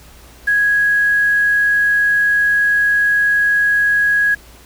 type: tone with quantisation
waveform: sine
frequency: 1661.2 Hz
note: G#6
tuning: in tune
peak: -11 dBFS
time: 0.47-4.35 s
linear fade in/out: 10 ms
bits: 6
effects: added 59 Hz sine -43 dBFS peak until 4.65 s + pink hiss -44 dBFS RMS until 4.65 s